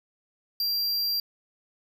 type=tone; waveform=square; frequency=4740 Hz; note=D8; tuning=15 cents sharp; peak=-25 dBFS; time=0.6-1.2 s; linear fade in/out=2 ms; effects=9-bit